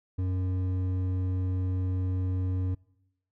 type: tone with hard clipping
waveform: sine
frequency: 92.5 Hz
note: F#2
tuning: in tune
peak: -28 dBFS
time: 0.18-2.75 s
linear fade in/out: 10 ms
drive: 8 dB
effects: noise-tail reverb RT60 0.9 s tail -24 dB re dry